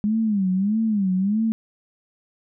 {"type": "tone with vibrato", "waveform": "sine", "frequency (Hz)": 203.5, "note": "G#3", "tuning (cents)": -35, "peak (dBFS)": -18, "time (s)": [0.04, 1.52], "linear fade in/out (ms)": 0, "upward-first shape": "sine", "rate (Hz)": 1.6, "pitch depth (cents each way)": 170, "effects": []}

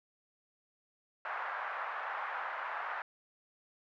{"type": "band-pass noise", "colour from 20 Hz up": "white", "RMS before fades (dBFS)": -39, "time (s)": [1.25, 3.02], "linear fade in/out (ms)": 2, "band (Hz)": [730, 1600], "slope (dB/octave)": 24, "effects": []}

